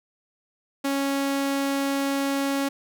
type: tone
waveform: sawtooth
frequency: 276.5 Hz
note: C#4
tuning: 4 cents flat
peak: -19 dBFS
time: 0.84-2.69 s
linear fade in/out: 10 ms
effects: none